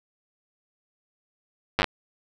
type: slowing click train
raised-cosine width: 0.3 ms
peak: -5 dBFS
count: 6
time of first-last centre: 1.79-1.843 s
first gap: 9 ms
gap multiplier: 1.08
effects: none